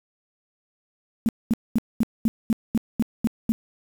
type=tone bursts; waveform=sine; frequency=226.3 Hz; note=A3; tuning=49 cents sharp; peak=-16 dBFS; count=10; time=1.26-3.52 s; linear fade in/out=0 ms; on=28 ms; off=220 ms; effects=7-bit